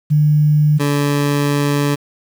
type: tone pair in turn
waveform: sine / 20% pulse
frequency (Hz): 150 / 144.01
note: D3 / D3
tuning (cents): +37 / -34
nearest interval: minor second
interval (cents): 71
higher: first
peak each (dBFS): -9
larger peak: neither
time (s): 0.1-0.79 / 0.79-1.96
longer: second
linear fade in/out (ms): 20
effects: 7-bit